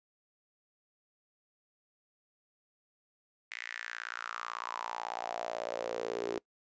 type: tone with high-pass filter sweep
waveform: sawtooth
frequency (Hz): 58.1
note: A#1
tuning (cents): -5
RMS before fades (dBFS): -39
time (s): 3.51-6.38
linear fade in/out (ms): 0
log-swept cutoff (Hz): 2100 to 380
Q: 5.1
effects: noise-tail reverb RT60 0.1 s tail -24 dB re dry + resampled to 16000 Hz